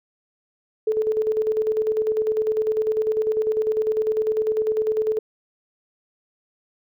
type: tone with tremolo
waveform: sine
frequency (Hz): 435.2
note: A4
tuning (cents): -19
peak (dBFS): -17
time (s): 0.87-5.19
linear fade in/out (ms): 5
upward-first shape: square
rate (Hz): 10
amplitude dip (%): 50
effects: none

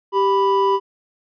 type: tone pair together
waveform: triangle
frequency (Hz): 392 / 988.8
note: G4 / B5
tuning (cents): 0 / +2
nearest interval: octave + major third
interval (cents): 1602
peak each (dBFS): -15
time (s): 0.12-0.8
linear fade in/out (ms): 50
effects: resampled to 11025 Hz

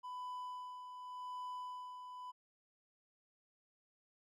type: tone with tremolo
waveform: triangle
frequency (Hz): 998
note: B5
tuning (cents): +18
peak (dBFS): -40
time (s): 0.03-2.32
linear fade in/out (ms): 20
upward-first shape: sine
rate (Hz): 0.87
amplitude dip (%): 50
effects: none

